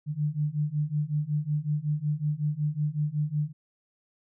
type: beating tone pair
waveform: sine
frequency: 146.83 / 152.23 Hz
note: D3 / D#3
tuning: 0 / -38 cents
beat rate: 5.4 Hz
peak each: -29 / -28 dBFS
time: 0.06-3.53 s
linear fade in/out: 50 ms
effects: none